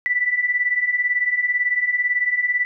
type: beating tone pair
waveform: sine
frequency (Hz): 1959 / 1977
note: B6 / B6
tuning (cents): -15 / +1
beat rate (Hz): 18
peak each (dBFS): -23 / -19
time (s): 0.06-2.65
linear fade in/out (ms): 0
effects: none